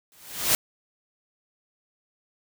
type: noise with exponential growth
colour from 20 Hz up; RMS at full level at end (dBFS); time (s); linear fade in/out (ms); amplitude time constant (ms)
white; -18; 0.12-0.55; 0; 92
effects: none